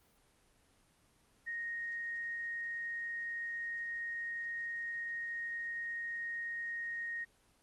sine tone, 1864.7 Hz, A#6, in tune, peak -37 dBFS, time 1.46-7.25 s, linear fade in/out 20 ms, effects pink hiss -69 dBFS RMS until 7.62 s + Opus 24 kbps

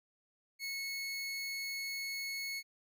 25% pulse tone, 2194 Hz, C#7, 18 cents flat, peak -34 dBFS, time 0.59-2.63 s, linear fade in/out 50 ms, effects none

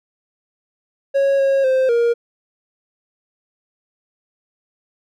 triangle tone with pitch steps, 551 / 545 / 522 / 470.4 Hz, C#5 / C#5 / C5 / A#4, -11 / -29 / -4 / +16 cents, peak -11 dBFS, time 1.14-2.14 s, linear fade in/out 20 ms, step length 250 ms, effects none

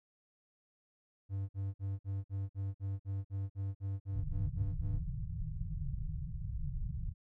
triangle tone bursts, 97.9 Hz, G2, 2 cents flat, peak -32 dBFS, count 15, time 1.29-5.004 s, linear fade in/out 50 ms, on 200 ms, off 51 ms
pink low-pass noise, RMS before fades -38 dBFS, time 4.1-7.14 s, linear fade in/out 50 ms, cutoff 170 Hz, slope 96 dB/octave
effects none

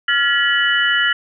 sine tone cluster, 1396 / 1701 / 1932 / 2967 Hz, F6 / G#6 / B6 / F#7, -1 / +41 / -39 / +4 cents, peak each -19 dBFS, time 0.08-1.13 s, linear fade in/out 5 ms, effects none

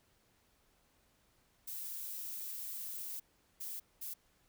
violet noise bursts at uneven times, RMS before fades -43 dBFS, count 3, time 1.67-3.2 / 3.6-3.8 / 4.01-4.14 s, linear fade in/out 10 ms, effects pink hiss -72 dBFS RMS until 4.48 s

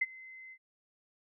sine tone with ADSR envelope, 2057 Hz, C7, 30 cents flat, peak -24 dBFS, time 0.01-0.58 s, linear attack 9 ms, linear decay 33 ms, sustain -23 dB, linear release 61 ms, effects none

